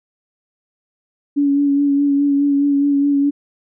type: tone with vibrato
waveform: sine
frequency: 283.1 Hz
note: C#4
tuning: 37 cents sharp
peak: -12 dBFS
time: 1.36-3.31 s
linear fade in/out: 20 ms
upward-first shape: sine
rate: 4.8 Hz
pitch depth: 22 cents each way
effects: none